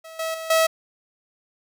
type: tone with level steps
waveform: sawtooth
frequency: 647 Hz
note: E5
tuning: 32 cents flat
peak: -35 / -21 / -27 / -12 dBFS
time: 0.04-0.67 s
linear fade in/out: 10 ms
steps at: 0.19 / 0.34 / 0.5 s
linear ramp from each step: 5 ms
effects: none